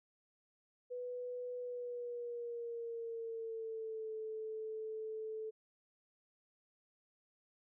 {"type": "tone with pitch glide", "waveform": "sine", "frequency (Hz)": [493.9, 437.5], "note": ["B4", "A4"], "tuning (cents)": [0, -10], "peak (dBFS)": -40, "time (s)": [0.9, 5.51], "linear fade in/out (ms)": 20, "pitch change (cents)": -210, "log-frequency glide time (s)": [1.58, 4.12], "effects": []}